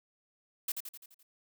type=noise with echo; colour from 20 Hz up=blue; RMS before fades=-33 dBFS; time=0.68-0.72 s; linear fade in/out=5 ms; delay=85 ms; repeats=6; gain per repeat=-5 dB; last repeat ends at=1.23 s; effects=none